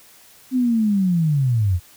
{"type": "linear sweep", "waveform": "sine", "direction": "down", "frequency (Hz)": [261.7, 82.41], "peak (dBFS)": -15, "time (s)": [0.51, 1.8], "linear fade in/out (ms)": 50, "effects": ["white hiss -49 dBFS RMS until 1.96 s"]}